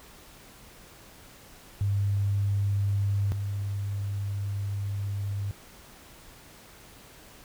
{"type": "tone pair in turn", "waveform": "sine", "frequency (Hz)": [100.2, 100.2], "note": ["G2", "G2"], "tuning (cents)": [38, 38], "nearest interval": "unison", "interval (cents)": 0, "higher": "neither", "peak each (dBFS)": [-23, -28], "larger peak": "first", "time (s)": [[1.81, 3.32], [3.32, 5.51]], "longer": "second", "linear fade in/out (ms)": 0, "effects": ["pink hiss -51 dBFS RMS until 7.44 s"]}